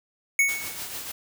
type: tone with exponential decay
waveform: square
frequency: 2217 Hz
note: C#7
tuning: in tune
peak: -16 dBFS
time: 0.39-0.85 s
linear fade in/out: 2 ms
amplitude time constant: 98 ms
type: noise with tremolo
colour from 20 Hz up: white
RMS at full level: -33 dBFS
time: 0.48-1.12 s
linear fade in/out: 10 ms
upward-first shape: triangle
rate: 6.7 Hz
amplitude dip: 50%
effects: none